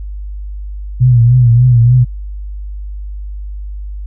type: tone with vibrato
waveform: sine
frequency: 121.5 Hz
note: B2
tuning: 28 cents flat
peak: -4 dBFS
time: 1-2.05 s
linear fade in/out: 20 ms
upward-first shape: triangle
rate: 3.4 Hz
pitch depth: 94 cents each way
effects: added 50 Hz sine -21 dBFS peak until 4.06 s